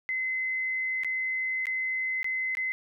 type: tone with dropouts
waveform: sine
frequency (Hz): 2048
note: C7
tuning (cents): -38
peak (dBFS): -27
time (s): 0.09-2.72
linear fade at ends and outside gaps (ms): 0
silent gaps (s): 1.035-1.046 / 1.656-1.669 / 2.23-2.244 / 2.551-2.571
effects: none